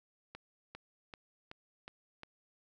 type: accelerating click train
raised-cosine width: 0.3 ms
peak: -30 dBFS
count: 6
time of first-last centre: 0.35-2.234 s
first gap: 400 ms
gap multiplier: 0.97
effects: none